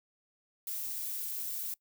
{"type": "noise with amplitude modulation", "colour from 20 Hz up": "violet", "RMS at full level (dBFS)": -35, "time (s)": [0.67, 1.74], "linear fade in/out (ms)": 2, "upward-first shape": "sine", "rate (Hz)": 270, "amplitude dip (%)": 50, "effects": ["noise-tail reverb RT60 0.1 s tail -22 dB re dry"]}